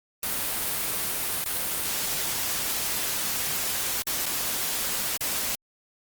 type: noise with dropouts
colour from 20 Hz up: white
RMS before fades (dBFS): -28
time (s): 0.23-5.55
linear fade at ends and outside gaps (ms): 1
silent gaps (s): 1.441-1.459 / 4.022-4.069 / 4.257-4.263 / 5.17-5.208
effects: Opus 32 kbps